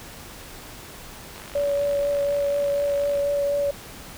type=click train; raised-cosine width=0.3 ms; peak=-25 dBFS; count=94; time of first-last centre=1.36-3.194 s; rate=50.7 Hz
type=tone with vibrato; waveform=sine; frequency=570 Hz; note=C#5; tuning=48 cents sharp; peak=-20 dBFS; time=1.55-3.71 s; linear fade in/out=5 ms; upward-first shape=triangle; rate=4.1 Hz; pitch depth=14 cents each way
effects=pink hiss -41 dBFS RMS until 4.17 s